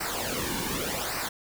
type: noise with flanger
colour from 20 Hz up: pink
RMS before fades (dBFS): -31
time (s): 0-1.29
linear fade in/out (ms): 10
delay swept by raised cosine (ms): 0.29 to 1.59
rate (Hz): 0.86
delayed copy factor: -0.7
effects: none